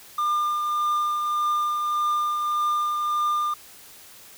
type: tone with tremolo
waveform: triangle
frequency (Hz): 1202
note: D6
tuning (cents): +40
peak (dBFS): -18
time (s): 0.18-3.54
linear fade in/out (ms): 5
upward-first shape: triangle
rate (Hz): 1.7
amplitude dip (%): 35
effects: white hiss -47 dBFS RMS until 4.37 s